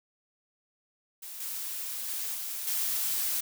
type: noise with level steps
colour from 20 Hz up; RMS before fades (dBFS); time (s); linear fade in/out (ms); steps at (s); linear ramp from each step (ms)
blue; -42 / -36 / -34 / -36 / -30; 1.22-3.41; 10; 1.4 / 2.08 / 2.34 / 2.67; 5
effects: none